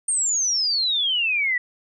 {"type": "exponential sweep", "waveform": "sine", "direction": "down", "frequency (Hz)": [8870, 1921], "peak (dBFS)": -19, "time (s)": [0.08, 1.58], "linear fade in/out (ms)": 5, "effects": []}